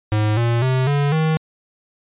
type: tone with pitch steps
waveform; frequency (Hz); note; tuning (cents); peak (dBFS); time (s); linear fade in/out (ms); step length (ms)
square; 106.7 / 117.71 / 129.85 / 143.25 / 158.03; G#2 / A#2 / C3 / D3 / D#3; +47 / +17 / -13 / -43 / +27; -16; 0.12-1.37; 0; 250
effects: resampled to 8000 Hz